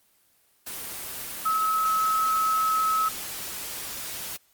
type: tone in noise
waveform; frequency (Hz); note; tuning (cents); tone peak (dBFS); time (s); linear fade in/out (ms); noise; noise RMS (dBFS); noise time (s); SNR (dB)
sine; 1290; E6; -38; -21; 1.45-3.09; 10; white; -35; 0.66-4.37; +11
effects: white hiss -64 dBFS RMS until 4.53 s + Opus 24 kbps